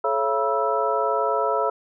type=tone cluster; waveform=sine; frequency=430.4 / 549 / 678 / 969 / 1318 Hz; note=A4 / C#5 / E5 / B5 / E6; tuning=-38 / -17 / +49 / -33 / -1 cents; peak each=-26 dBFS; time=0.04-1.7 s; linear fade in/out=5 ms; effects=none